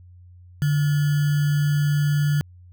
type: tone with sample-and-hold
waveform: sine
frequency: 146.83 Hz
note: D3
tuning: in tune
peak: -17 dBFS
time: 0.62-2.41 s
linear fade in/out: 0 ms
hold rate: 1575 Hz
effects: added 89 Hz sine -44 dBFS peak until 2.72 s